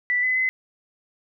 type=tone with pitch steps; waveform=sine; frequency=1973 / 2018 / 2038 Hz; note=B6 / B6 / C7; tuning=-2 / +37 / -46 cents; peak=-19 dBFS; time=0.1-0.49 s; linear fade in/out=0 ms; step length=130 ms; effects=none